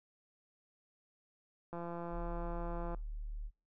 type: click train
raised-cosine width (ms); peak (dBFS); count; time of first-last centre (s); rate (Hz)
1; -30; 209; 1.73-2.946; 171
type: tone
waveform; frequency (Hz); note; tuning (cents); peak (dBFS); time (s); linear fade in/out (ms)
sine; 37.43; D1; +34; -39; 2.1-3.51; 50
effects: noise-tail reverb RT60 0.3 s tail -25 dB re dry